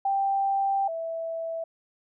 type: tone pair in turn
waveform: sine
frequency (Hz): 786 / 657.7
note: G5 / E5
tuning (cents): +4 / -4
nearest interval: minor third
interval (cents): 308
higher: first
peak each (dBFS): -22 / -29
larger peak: first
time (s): 0.05-0.88 / 0.88-1.64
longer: first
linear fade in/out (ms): 5
effects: none